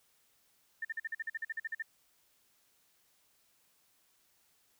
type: tone bursts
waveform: sine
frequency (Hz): 1795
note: A6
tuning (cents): +34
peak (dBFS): -34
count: 14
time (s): 0.82-1.824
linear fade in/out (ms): 5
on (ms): 29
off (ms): 46
effects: white hiss -71 dBFS RMS until 4.79 s